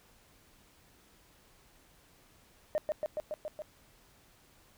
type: tone with echo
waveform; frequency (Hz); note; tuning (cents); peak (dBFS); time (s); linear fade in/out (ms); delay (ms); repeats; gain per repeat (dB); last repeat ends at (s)
sine; 611; D#5; -32; -25; 2.75-2.78; 0; 140; 6; -2; 3.62
effects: tanh soft clip ceiling -25 dBFS + pink hiss -63 dBFS RMS until 4.77 s